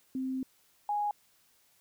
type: tone pair in turn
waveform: sine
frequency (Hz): 261.4 / 828.2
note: C4 / G#5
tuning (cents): -1 / -5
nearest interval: octave + minor sixth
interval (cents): 1996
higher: second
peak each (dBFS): -31 / -28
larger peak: second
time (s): 0.15-0.43 / 0.89-1.11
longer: first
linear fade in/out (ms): 2
effects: white hiss -67 dBFS RMS until 1.8 s